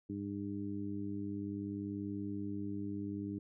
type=harmonic tone; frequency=100.6 Hz; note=G2; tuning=45 cents sharp; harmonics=1 / 2 / 3 / 4; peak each=-45 / -42 / -40 / -50 dBFS; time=0.09-3.39 s; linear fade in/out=10 ms; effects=none